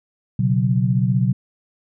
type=chord; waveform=sine; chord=B suspended second; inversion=none; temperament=just; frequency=123.47 / 138.9 / 185.21 Hz; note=B2 / C#3 / F#3; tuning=0 / +4 / +2 cents; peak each=-18 / -21 / -20 dBFS; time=0.39-1.33 s; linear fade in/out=5 ms; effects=none